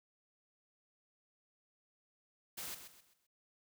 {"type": "noise with echo", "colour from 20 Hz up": "white", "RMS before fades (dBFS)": -44, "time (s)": [2.57, 2.75], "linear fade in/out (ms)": 10, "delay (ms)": 130, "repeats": 4, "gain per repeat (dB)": -9, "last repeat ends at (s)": 3.27, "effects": []}